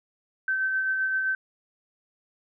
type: tone with tremolo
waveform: sine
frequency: 1542 Hz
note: G6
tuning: 29 cents flat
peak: -22 dBFS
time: 0.48-1.35 s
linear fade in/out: 2 ms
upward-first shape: sine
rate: 7.7 Hz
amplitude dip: 30%
effects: none